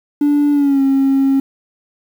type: tone with pitch glide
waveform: triangle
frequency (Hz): 290.8 to 271.3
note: D4 to C#4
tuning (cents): -17 to -37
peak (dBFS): -7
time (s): 0.21-1.4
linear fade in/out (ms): 5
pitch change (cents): -120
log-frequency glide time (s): 0.52-0.82
effects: tanh soft clip ceiling -6 dBFS + 7-bit